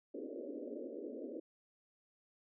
pink band-pass noise, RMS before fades -45 dBFS, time 0.14-1.4 s, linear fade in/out 5 ms, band 240 to 590 Hz, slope 96 dB/octave, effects none

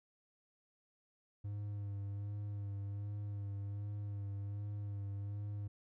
triangle tone with vibrato, 101.5 Hz, G#2, 39 cents flat, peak -37 dBFS, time 1.44-5.68 s, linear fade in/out 10 ms, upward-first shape sine, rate 1.3 Hz, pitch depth 27 cents each way, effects none

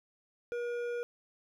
sine tone with hard clipping, 478.9 Hz, A#4, 47 cents sharp, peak -35 dBFS, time 0.52-1.03 s, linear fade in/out 0 ms, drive 9 dB, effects none

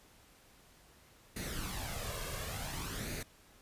pink noise with flanger, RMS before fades -40 dBFS, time 1.36-3.23 s, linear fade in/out 5 ms, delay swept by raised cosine 0.46 to 1.86 ms, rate 0.56 Hz, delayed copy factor +0.6, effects pink hiss -62 dBFS RMS until 3.61 s + resampled to 32000 Hz

